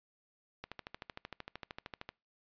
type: click train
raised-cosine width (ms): 0.3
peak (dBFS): -26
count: 20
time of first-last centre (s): 0.64-2.09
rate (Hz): 13.1
effects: noise-tail reverb RT60 0.3 s tail -26 dB re dry + resampled to 11025 Hz